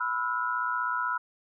sine tone cluster, 992 / 1318 / 1434 Hz, B5 / E6 / F6, +7 / -1 / +45 cents, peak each -31 dBFS, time 0-1.18 s, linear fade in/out 10 ms, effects none

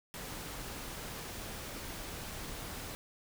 pink noise, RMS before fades -43 dBFS, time 0.14-2.95 s, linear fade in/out 0 ms, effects none

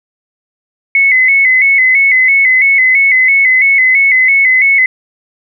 sine tone with vibrato, 2116 Hz, C7, 19 cents sharp, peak -5 dBFS, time 0.95-4.86 s, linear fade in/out 2 ms, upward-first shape square, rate 3 Hz, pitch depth 69 cents each way, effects none

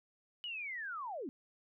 sine linear sweep, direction down, 2976 to 232.3 Hz, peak -39 dBFS, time 0.44-1.29 s, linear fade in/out 0 ms, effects none

